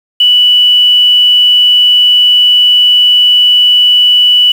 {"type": "tone with quantisation", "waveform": "sine", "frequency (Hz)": 2960, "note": "F#7", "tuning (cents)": 0, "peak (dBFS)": -3, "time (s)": [0.2, 4.52], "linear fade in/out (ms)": 5, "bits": 5, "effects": []}